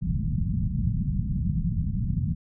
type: low-pass noise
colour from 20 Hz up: white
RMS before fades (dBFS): -26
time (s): 0.01-2.35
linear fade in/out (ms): 20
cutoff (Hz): 200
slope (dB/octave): 48
effects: none